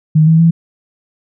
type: tone with pitch steps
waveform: sine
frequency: 155.8 / 161.5 / 166.1 Hz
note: D#3 / E3 / E3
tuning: +3 / -35 / +13 cents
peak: -5 dBFS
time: 0.15-0.51 s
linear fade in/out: 10 ms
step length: 120 ms
effects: none